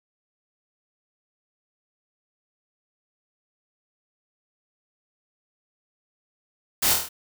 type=noise with echo; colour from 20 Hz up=white; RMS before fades=-22 dBFS; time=6.82-6.94 s; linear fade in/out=10 ms; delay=25 ms; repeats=6; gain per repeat=-3 dB; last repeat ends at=7.09 s; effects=none